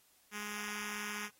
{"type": "tone with notch filter", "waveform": "5% pulse", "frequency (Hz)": 208.2, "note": "G#3", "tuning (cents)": 5, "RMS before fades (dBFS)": -42, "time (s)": [0.31, 1.3], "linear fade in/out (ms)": 50, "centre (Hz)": 620, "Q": 0.72, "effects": ["white hiss -68 dBFS RMS until 1.39 s", "AAC 48 kbps"]}